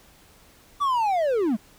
triangle linear sweep, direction down, 1174.7 to 192.8 Hz, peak -18 dBFS, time 0.8-1.57 s, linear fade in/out 20 ms, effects pink hiss -54 dBFS RMS until 1.78 s

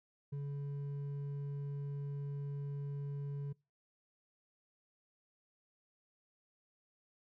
sine tone with hard clipping, 141.9 Hz, C#3, 41 cents sharp, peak -39 dBFS, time 0.32-3.53 s, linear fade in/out 10 ms, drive 4 dB, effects noise-tail reverb RT60 0.3 s tail -26 dB re dry

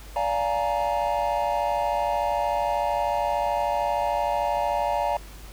triangle chord, Bb dominant seventh, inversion first, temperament just, 582.7 / 699.2 / 839.1 / 932.3 Hz, D5 / F5 / Ab5 / Bb5, -14 / +2 / +18 / 0 cents, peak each -26 dBFS, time 0.16-5.17 s, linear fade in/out 2 ms, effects added 50 Hz sine -41 dBFS peak until 5.52 s + pink hiss -47 dBFS RMS until 5.52 s

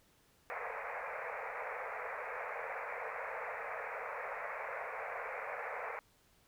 pink band-pass noise, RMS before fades -42 dBFS, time 0.5-5.99 s, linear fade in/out 0 ms, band 450 to 2400 Hz, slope 96 dB/octave, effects pink hiss -69 dBFS RMS until 6.47 s

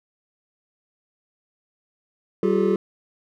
triangle tone cluster, 192.6 / 352.4 / 391.9 / 430.5 Hz, G3 / F4 / G4 / A4, -30 / +16 / 0 / -38 cents, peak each -21 dBFS, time 2.43-2.76 s, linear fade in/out 2 ms, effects none

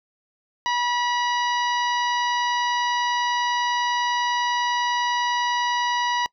harmonic tone, 970 Hz, B5, 31 cents flat, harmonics 1 / 2 / 3 / 4 / 5 / 6, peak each -22 / -28 / -32 / -34 / -36 / -38 dBFS, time 0.66-6.26 s, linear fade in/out 0 ms, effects noise-tail reverb RT60 0.1 s tail -24 dB re dry

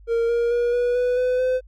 triangle tone with pitch steps, 463.4 / 471 / 478.6 / 486.4 / 494.4 / 502.4 / 510.6 Hz, A#4 / A#4 / A#4 / B4 / B4 / B4 / C5, -10 / +18 / +46 / -26 / +2 / +30 / -42 cents, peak -16 dBFS, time 0.07-1.61 s, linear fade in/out 50 ms, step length 220 ms, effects added 50 Hz sine -44 dBFS peak until 1.67 s

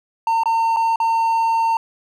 triangle tone with dropouts, 909 Hz, A#5, 44 cents flat, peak -13 dBFS, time 0.27-1.77 s, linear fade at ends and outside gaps 2 ms, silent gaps 0.435-0.457 / 0.763-0.768 / 0.959-1.001 s, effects none

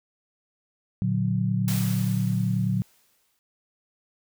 sine chord, Bb augmented, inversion none, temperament equal, 116.54 / 146.83 / 185 Hz, Bb2 / D3 / F#3, 0 / 0 / 0 cents, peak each -25 / -29 / -25 dBFS, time 1.02-2.82 s, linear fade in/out 0 ms
white noise with exponential decay, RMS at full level -32 dBFS, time 1.68-3.39 s, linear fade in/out 0 ms, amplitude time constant 370 ms
effects none

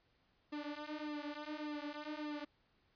sawtooth tone with flanger, 298.5 Hz, D4, 28 cents sharp, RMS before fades -44 dBFS, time 0.52-2.45 s, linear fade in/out 10 ms, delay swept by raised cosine 1.3 to 7.2 ms, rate 1.7 Hz, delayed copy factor -0.95, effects pink hiss -75 dBFS RMS until 2.95 s + resampled to 11025 Hz

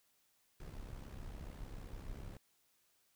brown noise with amplitude modulation, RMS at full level -45 dBFS, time 0.6-2.37 s, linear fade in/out 2 ms, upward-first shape sine, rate 66.9 Hz, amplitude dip 65%, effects white hiss -75 dBFS RMS until 3.15 s

